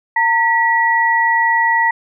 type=tone pair together; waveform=sine; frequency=913.7 / 1936 Hz; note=A#5 / B6; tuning=-35 / -35 cents; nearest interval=octave + minor second; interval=1300 cents; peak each=-14 dBFS; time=0.16-1.91 s; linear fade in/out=5 ms; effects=none